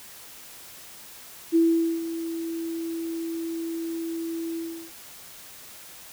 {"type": "tone with ADSR envelope", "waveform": "sine", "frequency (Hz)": 330.8, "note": "E4", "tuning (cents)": 6, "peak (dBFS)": -15, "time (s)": [1.52, 4.92], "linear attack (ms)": 35, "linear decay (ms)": 450, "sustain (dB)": -13, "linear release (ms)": 350, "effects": ["white hiss -45 dBFS RMS until 6.12 s"]}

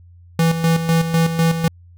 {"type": "tone with tremolo", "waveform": "square", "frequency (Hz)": 164.81, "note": "E3", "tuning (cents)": 0, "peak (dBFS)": -13, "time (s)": [0.39, 1.68], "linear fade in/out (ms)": 2, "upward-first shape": "square", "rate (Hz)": 4, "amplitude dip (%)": 60, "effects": ["added 87 Hz sine -42 dBFS peak until 1.97 s"]}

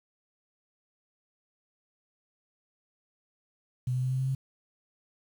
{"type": "tone with pitch steps", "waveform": "sine", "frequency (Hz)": [125.6, 127.13, 128.68, 130.25, 131.84, 133.45], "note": ["B2", "C3", "C3", "C3", "C3", "C3"], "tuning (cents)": [30, -49, -28, -7, 14, 35], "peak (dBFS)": -26, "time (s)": [3.87, 4.35], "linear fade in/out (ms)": 5, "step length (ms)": 80, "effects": ["9-bit"]}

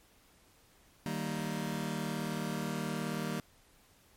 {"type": "chord", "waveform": "sawtooth", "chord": "Eb major", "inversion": "none", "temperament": "just", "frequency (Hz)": [155.56, 194.45, 233.3], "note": ["Eb3", "G3", "Bb3"], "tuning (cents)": [0, -14, 2], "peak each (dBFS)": -34, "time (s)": [1.06, 3.4], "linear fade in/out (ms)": 0, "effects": ["pink hiss -64 dBFS RMS until 4.16 s", "MP3 64 kbps"]}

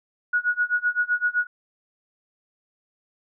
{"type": "tone with tremolo", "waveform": "sine", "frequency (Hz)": 1457, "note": "F#6", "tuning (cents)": -27, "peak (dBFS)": -17, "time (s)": [0.33, 1.47], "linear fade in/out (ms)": 5, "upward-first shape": "sine", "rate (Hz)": 7.8, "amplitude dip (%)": 95, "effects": []}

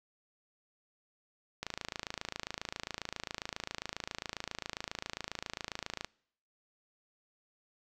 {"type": "click train", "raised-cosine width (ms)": 0.2, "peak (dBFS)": -19, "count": 122, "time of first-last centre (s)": [1.63, 6.046], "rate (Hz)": 27.4, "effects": ["noise-tail reverb RT60 0.7 s tail -26 dB re dry"]}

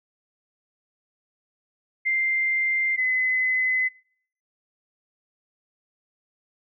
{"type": "tone pair in turn", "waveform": "sine", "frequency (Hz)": [2093, 2028], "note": ["C7", "B6"], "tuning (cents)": [0, 45], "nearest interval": "minor second", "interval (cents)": 55, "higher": "first", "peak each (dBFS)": -20, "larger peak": "neither", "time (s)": [[2.05, 2.97], [2.97, 3.89]], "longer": "neither", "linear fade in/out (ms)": 20, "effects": ["noise-tail reverb RT60 0.6 s tail -25 dB re dry"]}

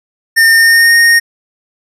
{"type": "tone with pitch glide", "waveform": "square", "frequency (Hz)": [1814, 1852.1], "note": ["A#6", "A#6"], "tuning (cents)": [-48, -12], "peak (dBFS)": -5, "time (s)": [0.36, 1.2], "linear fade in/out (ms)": 20, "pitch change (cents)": 36, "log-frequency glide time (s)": [0.53, 0.95], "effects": ["resampled to 32000 Hz"]}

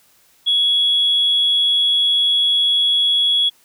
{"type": "tone", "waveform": "sine", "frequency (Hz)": 3354, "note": "G#7", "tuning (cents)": 16, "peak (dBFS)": -12, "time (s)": [0.46, 3.5], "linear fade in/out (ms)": 20, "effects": ["tanh soft clip ceiling -8 dBFS", "white hiss -55 dBFS RMS until 3.64 s"]}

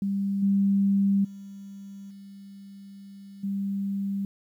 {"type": "tone with level steps", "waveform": "sine", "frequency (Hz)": 197.8, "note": "G3", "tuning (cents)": 16, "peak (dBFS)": [-24, -19, -39, -42, -26], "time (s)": [0.02, 4.25], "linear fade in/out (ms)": 2, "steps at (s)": [0.42, 1.24, 2.1, 3.43], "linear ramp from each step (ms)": 10, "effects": ["10-bit"]}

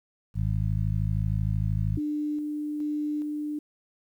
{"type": "harmonic tone", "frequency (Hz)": 53, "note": "G#1", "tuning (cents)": 36, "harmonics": [1, 2, 3, 4], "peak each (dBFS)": [-29, -26, -30, -42], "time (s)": [0.34, 2], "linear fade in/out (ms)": 50}
{"type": "tone with tremolo", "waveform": "sine", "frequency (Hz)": 298.6, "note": "D4", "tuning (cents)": 29, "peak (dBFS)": -26, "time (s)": [1.97, 3.59], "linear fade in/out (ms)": 5, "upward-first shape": "square", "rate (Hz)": 1.2, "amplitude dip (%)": 25}
{"effects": ["10-bit"]}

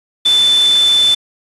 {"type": "tone in noise", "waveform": "sine", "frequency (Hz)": 3520, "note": "A7", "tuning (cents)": 0, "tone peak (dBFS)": -8, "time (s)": [0.25, 1.15], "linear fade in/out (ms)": 10, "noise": "white", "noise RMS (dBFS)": -23, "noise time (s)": [0.25, 1.15], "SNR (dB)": 12, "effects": ["resampled to 24000 Hz"]}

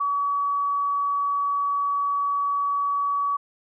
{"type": "tone", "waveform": "sine", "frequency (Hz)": 1136, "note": "C#6", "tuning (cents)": 42, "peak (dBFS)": -21, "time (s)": [0, 3.37], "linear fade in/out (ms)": 10, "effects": []}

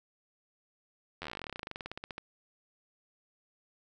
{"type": "slowing click train", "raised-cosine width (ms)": 0.3, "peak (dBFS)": -23, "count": 30, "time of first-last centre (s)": [1.22, 2.181], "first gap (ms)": 11, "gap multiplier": 1.07, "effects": []}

